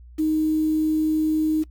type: tone with quantisation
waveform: sine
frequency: 311.1 Hz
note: D#4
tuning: in tune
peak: -18 dBFS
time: 0.18-1.64 s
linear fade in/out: 20 ms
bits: 7
effects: noise-tail reverb RT60 0.1 s tail -23 dB re dry + added 60 Hz sine -42 dBFS peak until 1.7 s

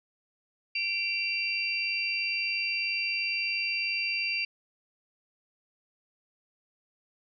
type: tone cluster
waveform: sine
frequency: 2343 / 2741 / 4703 Hz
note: D7 / F7 / D8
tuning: -5 / -33 / +2 cents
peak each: -32 / -31 / -33 dBFS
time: 0.75-4.45 s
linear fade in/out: 5 ms
effects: none

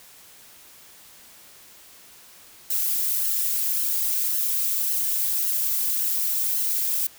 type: noise with flanger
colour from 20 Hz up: violet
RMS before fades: -24 dBFS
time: 2.7-7.07 s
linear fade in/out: 5 ms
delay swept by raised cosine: 0.83 to 4.13 ms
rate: 1.8 Hz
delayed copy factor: -0.65
effects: white hiss -49 dBFS RMS until 7.18 s

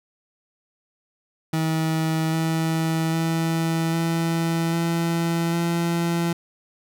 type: tone with pitch steps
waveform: 30% pulse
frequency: 160 / 161.86 / 163.74 / 165.64 / 167.57 / 169.51 Hz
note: D#3 / E3 / E3 / E3 / E3 / E3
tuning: +49 / -31 / -11 / +9 / +29 / +49 cents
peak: -18 dBFS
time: 1.53-6.33 s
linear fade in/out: 5 ms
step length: 800 ms
effects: none

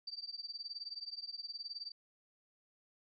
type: tone with tremolo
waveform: sine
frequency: 4645 Hz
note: D8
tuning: 20 cents flat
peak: -38 dBFS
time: 0.07-1.92 s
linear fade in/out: 5 ms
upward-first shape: triangle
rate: 19 Hz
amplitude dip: 100%
effects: none

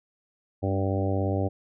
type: harmonic tone with a mistuned harmonic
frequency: 97.1 Hz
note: G2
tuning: 16 cents flat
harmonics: 1 / 2 / 3 / 4 / 5 / 6 / 7 / 8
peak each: -26 / -34 / -31 / -34 / -34 / -33 / -38 / -37 dBFS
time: 0.62-1.49 s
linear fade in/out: 20 ms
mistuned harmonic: 2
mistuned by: +34 cents
effects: none

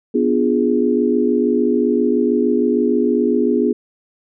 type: chord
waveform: sine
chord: B diminished seventh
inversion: none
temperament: equal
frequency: 246.9 / 293.7 / 349.2 / 415.3 Hz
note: B3 / D4 / F4 / Ab4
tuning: 0 / 0 / 0 / 0 cents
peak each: -17 / -21 / -20 / -18 dBFS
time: 0.14-3.73 s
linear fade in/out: 10 ms
effects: none

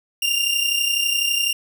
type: tone pair together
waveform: sawtooth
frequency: 2779 / 2811 Hz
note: F7 / F7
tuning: -9 / +11 cents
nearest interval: unison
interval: 20 cents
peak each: -18 dBFS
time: 0.22-1.53 s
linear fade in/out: 5 ms
effects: none

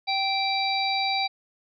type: harmonic tone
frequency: 780 Hz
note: G5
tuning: 9 cents flat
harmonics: 1 / 3 / 5 / 6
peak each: -26 / -29 / -29 / -31 dBFS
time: 0.07-1.28 s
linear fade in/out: 20 ms
effects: none

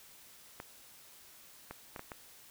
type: clicks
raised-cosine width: 0.5 ms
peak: -27 dBFS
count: 5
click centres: 0.601 / 1.71 / 1.962 / 1.994 / 2.118 s
effects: white hiss -57 dBFS RMS until 2.5 s

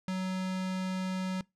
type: tone with notch filter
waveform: square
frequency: 186.7 Hz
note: F#3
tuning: 16 cents sharp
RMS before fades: -33 dBFS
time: 0.08-1.41 s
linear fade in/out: 2 ms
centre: 430 Hz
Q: 1.4
effects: noise-tail reverb RT60 0.2 s tail -23 dB re dry + low-pass 7000 Hz 12 dB/octave

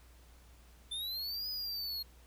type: linear two-way sweep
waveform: square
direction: up then down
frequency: 3520 to 5010 to 4265 Hz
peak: -37 dBFS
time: 0.91-2.03 s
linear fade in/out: 10 ms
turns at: 1.49 s
effects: added 60 Hz sine -57 dBFS peak until 2.26 s + pink hiss -64 dBFS RMS until 2.26 s

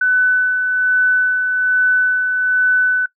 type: tone with tremolo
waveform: sine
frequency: 1500 Hz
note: F#6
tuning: 23 cents sharp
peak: -10 dBFS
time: 0.01-3.06 s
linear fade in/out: 5 ms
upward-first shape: sine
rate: 1.2 Hz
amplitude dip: 40%
effects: noise-tail reverb RT60 0.1 s tail -21 dB re dry

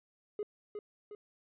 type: tone with echo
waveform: triangle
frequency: 416.9 Hz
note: G#4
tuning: 7 cents sharp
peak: -30 dBFS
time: 0.39-0.43 s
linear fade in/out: 2 ms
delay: 360 ms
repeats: 2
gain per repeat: -6 dB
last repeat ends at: 1.15 s
effects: tanh soft clip ceiling -30 dBFS + resampled to 8000 Hz

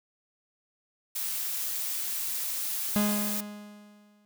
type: noise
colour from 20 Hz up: blue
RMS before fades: -32 dBFS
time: 1.15-3.41 s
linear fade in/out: 10 ms
type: tone with exponential decay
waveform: 45% pulse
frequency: 207.7 Hz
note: G#3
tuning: in tune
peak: -22 dBFS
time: 2.96-4.25 s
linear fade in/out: 0 ms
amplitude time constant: 280 ms
effects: none

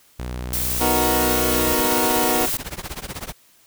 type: tone with pitch glide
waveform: sawtooth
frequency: 61.74 to 62.71 Hz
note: B1 to B1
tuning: 0 to +27 cents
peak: -23 dBFS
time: 0.19-1.73 s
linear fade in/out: 5 ms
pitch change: +27 cents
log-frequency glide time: 0.63-1.46 s
type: noise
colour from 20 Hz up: blue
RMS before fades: -24 dBFS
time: 0.53-2.57 s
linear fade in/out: 2 ms
type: chord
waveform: 20% pulse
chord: B major seventh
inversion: none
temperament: equal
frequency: 246.9 / 311.1 / 370 / 466.2 Hz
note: B3 / D#4 / F#4 / A#4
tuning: 0 / 0 / 0 / 0 cents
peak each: -20 dBFS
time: 0.8-2.47 s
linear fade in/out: 20 ms
type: noise with tremolo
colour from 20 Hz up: pink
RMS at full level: -28 dBFS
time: 1.53-3.33 s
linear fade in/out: 10 ms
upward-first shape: triangle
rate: 16 Hz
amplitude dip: 100%
effects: white hiss -55 dBFS RMS until 3.66 s

